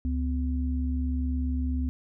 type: tone pair together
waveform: sine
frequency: 70.77 / 253.6 Hz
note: C#2 / B3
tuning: +36 / +46 cents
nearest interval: octave + minor seventh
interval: 2210 cents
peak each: -26 / -31 dBFS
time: 0.05-1.89 s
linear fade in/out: 0 ms
effects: none